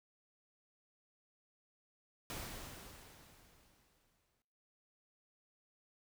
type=noise with exponential decay; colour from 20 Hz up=pink; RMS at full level=-43 dBFS; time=2.3-4.42 s; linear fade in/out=0 ms; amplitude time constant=460 ms; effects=noise-tail reverb RT60 1.0 s tail -19 dB re dry